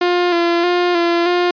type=tone with vibrato; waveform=sawtooth; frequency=347.9 Hz; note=F4; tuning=7 cents flat; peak=-9 dBFS; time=0.01-1.51 s; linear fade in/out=5 ms; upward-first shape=square; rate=1.6 Hz; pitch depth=30 cents each way; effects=resampled to 11025 Hz